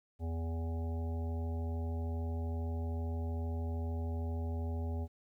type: harmonic tone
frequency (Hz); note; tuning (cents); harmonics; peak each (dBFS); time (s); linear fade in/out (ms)
82.41; E2; 0; 1 / 3 / 5 / 7 / 9 / 10; -34 / -44 / -48 / -51 / -53 / -54; 0.19-5.08; 50
effects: 12-bit